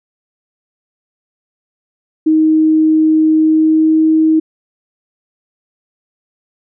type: tone with pitch glide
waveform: sine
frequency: 314 to 316.5 Hz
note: D#4 to D#4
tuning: +16 to +30 cents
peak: -7 dBFS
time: 2.26-4.4 s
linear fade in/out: 10 ms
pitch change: +14 cents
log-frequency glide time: 3.36-4.05 s
effects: none